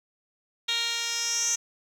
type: tone with band-pass filter sweep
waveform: 10% pulse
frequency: 465.9 Hz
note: A#4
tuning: 1 cent flat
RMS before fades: -28 dBFS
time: 0.68-1.56 s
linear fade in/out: 10 ms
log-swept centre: 3900 to 6200 Hz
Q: 7.8
effects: 9-bit